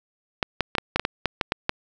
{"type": "clicks", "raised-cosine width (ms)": 0.3, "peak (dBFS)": -5, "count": 11, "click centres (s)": [0.428, 0.607, 0.752, 0.783, 0.96, 0.996, 1.051, 1.257, 1.412, 1.521, 1.694], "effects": []}